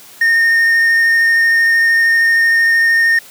triangle tone with vibrato, 1834 Hz, A#6, 29 cents flat, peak -7 dBFS, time 0.21-3.19 s, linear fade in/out 5 ms, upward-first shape triangle, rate 13 Hz, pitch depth 12 cents each way, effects white hiss -39 dBFS RMS until 3.3 s + high-pass 100 Hz 12 dB/octave

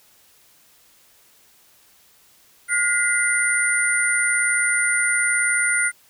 sine tone cluster, 1438 / 1944 / 2063 / 9170 Hz, F#6 / B6 / C7 / D9, -50 / -28 / -25 / -42 cents, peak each -21 / -28 / -23 / -22 dBFS, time 2.68-5.92 s, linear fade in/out 50 ms, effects white hiss -55 dBFS RMS until 6.09 s

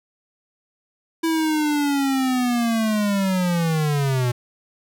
square linear sweep, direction down, 329.6 to 120 Hz, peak -19 dBFS, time 1.23-4.32 s, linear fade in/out 10 ms, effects none

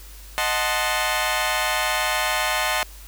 15% pulse chord, D# diminished seventh, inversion none, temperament equal, 622.3 / 740 / 880 / 1046.5 Hz, D#5 / F#5 / A5 / C6, 0 / 0 / 0 / 0 cents, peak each -20 dBFS, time 0.38-2.83 s, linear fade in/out 0 ms, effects added 50 Hz sine -40 dBFS peak until 3.07 s + white hiss -46 dBFS RMS until 3.07 s

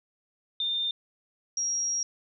sine tone pair in turn, 3611 / 5644 Hz, A7 / F8, +44 / +17 cents, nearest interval minor sixth, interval 773 cents, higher second, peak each -26 dBFS, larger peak neither, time 0.6-0.91 / 1.57-2.03 s, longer second, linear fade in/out 2 ms, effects none

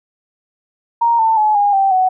sine tone with pitch steps, 934 / 892.9 / 853.5 / 815.9 / 780 / 745.6 Hz, A#5 / A5 / G#5 / G#5 / G5 / F#5, +3 / +25 / +47 / -31 / -9 / +13 cents, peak -10 dBFS, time 1.01-2.09 s, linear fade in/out 10 ms, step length 180 ms, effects none

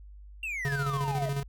triangle exponential sweep, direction down, 2772 to 622.3 Hz, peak -30 dBFS, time 0.43-1.29 s, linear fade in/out 2 ms
square tone with tremolo, 139.7 Hz, C#3, 14 cents sharp, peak -28 dBFS, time 0.65-1.43 s, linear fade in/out 0 ms, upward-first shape square, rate 14 Hz, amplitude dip 45%
effects added 50 Hz sine -45 dBFS peak until 1.48 s

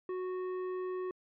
sine tone with tanh clipping, 368.4 Hz, F#4, 7 cents flat, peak -36 dBFS, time 0.09-1.11 s, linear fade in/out 2 ms, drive 13 dB, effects low-pass 2000 Hz 12 dB/octave + MP3 96 kbps

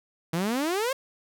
sawtooth exponential sweep, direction up, 158.3 to 554.4 Hz, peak -21 dBFS, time 0.33-0.93 s, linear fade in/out 5 ms, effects none

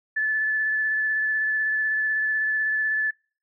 sine tone with vibrato, 1738 Hz, A6, 22 cents flat, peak -21 dBFS, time 0.16-3.11 s, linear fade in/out 10 ms, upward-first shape square, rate 16 Hz, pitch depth 10 cents each way, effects noise-tail reverb RT60 0.4 s tail -26 dB re dry

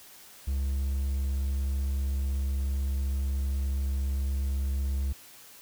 triangle tone, 68 Hz, C#2, 33 cents flat, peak -24 dBFS, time 0.47-5.13 s, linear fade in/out 10 ms, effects white hiss -51 dBFS RMS until 5.61 s

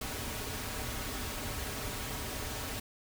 pink noise with comb filter, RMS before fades -38 dBFS, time 0.01-2.8 s, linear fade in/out 5 ms, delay 5.8 ms, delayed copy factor -0.6, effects none

